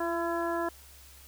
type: harmonic tone with a mistuned harmonic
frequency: 337.2 Hz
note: E4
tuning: 39 cents sharp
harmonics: 1 / 2 / 3 / 4 / 5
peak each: -32 / -33 / -35 / -39 / -39 dBFS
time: 0-0.69 s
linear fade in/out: 5 ms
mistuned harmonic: 1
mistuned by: +15 cents
effects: added 68 Hz sine -54 dBFS peak until 1.27 s + white hiss -54 dBFS RMS until 1.27 s